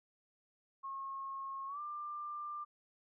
sine tone with pitch glide, 1085 to 1190.1 Hz, C#6 to D6, -37 to +23 cents, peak -40 dBFS, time 0.83-2.65 s, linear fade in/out 20 ms, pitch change +160 cents, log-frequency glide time 1.67-1.8 s, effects none

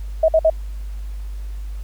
sine tone bursts, 640 Hz, D#5, 49 cents sharp, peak -10 dBFS, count 3, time 0.23-0.5 s, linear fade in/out 5 ms, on 54 ms, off 54 ms, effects added 50 Hz sine -26 dBFS peak until 1.83 s + pink hiss -51 dBFS RMS until 1.83 s

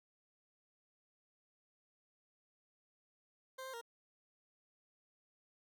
20% pulse tone with pitch steps, 523 / 526 / 466.3 Hz, C5 / C5 / A#4, -1 / +9 / +1 cents, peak -40 dBFS, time 3.58-3.814 s, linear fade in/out 10 ms, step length 78 ms, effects none

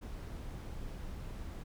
brown noise, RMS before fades -43 dBFS, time 0.01-1.64 s, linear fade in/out 20 ms, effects none

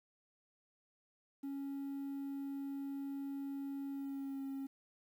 triangle tone with pitch glide, 277.2 to 272.1 Hz, C#4 to C#4, 0 to -32 cents, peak -37 dBFS, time 1.43-4.67 s, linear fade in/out 10 ms, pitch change -32 cents, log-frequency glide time 3.91-4.43 s, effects tanh soft clip ceiling -33 dBFS + 11-bit

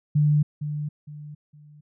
sine tone with echo, 148.8 Hz, D3, 23 cents sharp, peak -16 dBFS, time 0.15-0.43 s, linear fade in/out 10 ms, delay 460 ms, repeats 3, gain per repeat -10 dB, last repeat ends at 1.81 s, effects none

